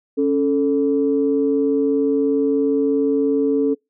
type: tone pair together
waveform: sine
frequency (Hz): 277 / 440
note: C#4 / A4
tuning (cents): -1 / 0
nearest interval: minor sixth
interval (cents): 801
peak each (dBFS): -17 / -17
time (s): 0.17-3.75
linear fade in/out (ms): 20
effects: noise-tail reverb RT60 0.2 s tail -26 dB re dry + tanh soft clip ceiling -7 dBFS